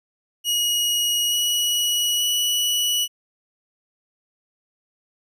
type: tone with pitch steps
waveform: sawtooth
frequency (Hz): 2895 / 2919 / 2942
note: F#7 / F#7 / F#7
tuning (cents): -38 / -24 / -11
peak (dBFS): -16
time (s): 0.44-3.08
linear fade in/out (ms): 50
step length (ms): 880
effects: none